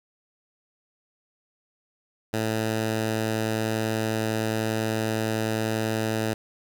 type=tone; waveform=10% pulse; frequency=110.5 Hz; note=A2; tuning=8 cents sharp; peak=-16 dBFS; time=2.33-6.34 s; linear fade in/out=10 ms; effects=none